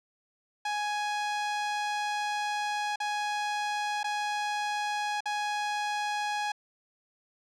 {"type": "tone with dropouts", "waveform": "sawtooth", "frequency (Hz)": 833, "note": "G#5", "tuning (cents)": 5, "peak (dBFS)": -25, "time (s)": [0.65, 6.52], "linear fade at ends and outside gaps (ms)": 5, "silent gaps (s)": [[2.959, 3.001], [4.032, 4.042], [5.206, 5.256]], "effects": ["low-pass 6000 Hz 12 dB/octave"]}